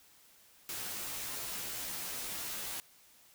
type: noise with comb filter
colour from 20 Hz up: white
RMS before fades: -40 dBFS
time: 0.69-2.8 s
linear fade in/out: 0 ms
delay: 13 ms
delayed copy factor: -0.75
effects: white hiss -62 dBFS RMS until 3.34 s